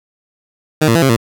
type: tone with pitch steps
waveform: 15% pulse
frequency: 155 / 114.8 / 167.1 / 134.8 / 115.2 Hz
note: D#3 / A#2 / E3 / C#3 / A#2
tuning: -6 / -26 / +24 / -48 / -20 cents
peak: -3 dBFS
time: 0.81-1.165 s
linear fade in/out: 10 ms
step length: 71 ms
effects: none